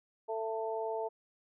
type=harmonic tone; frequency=222.2 Hz; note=A3; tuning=17 cents sharp; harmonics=2 / 3 / 4; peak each=-36 / -38 / -39 dBFS; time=0.28-1.09 s; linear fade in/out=20 ms; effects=none